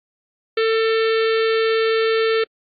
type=harmonic tone; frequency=446.9 Hz; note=A4; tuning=27 cents sharp; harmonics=1 / 3 / 4 / 5 / 6 / 7 / 8 / 9 / 10; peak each=-16 / -26 / -28 / -30 / -32 / -33 / -34 / -35 / -36 dBFS; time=0.57-2.44 s; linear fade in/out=5 ms; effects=AAC 64 kbps